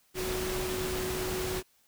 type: tone in noise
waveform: sine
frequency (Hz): 370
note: F#4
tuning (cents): 0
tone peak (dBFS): -33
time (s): 0.14-1.63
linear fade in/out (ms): 50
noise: pink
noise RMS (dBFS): -35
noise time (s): 0.14-1.63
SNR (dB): -1
effects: white hiss -67 dBFS RMS until 1.87 s

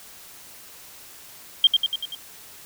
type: tone with echo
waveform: sine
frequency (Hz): 3188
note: G7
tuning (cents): +28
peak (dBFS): -10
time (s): 1.64-1.67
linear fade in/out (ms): 2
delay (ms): 96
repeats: 5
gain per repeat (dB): -4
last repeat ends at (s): 2.15
effects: white hiss -45 dBFS RMS until 2.65 s

